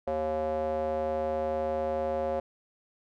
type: tone with band-pass filter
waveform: square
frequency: 77.78 Hz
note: D#2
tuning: in tune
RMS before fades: -30 dBFS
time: 0.07-2.4 s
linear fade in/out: 5 ms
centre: 600 Hz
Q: 5.7
effects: none